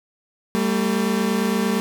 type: tone pair together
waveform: 30% pulse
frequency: 196.5 / 225.2 Hz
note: G3 / A3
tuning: +4 / +40 cents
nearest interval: major second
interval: 236 cents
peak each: -19 dBFS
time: 0.55-1.8 s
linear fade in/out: 0 ms
effects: none